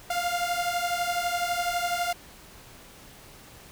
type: beating tone pair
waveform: sawtooth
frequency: 695 / 707 Hz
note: F5 / F5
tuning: -9 / +21 cents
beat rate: 12 Hz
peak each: -25 dBFS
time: 0.1-2.13 s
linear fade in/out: 5 ms
effects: pink hiss -49 dBFS RMS until 3.71 s